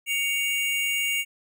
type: tone pair together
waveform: square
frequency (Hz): 2243 / 2794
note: C#7 / F7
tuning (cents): +20 / 0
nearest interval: major third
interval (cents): 380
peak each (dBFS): -27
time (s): 0.06-1.25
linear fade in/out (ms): 50
effects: none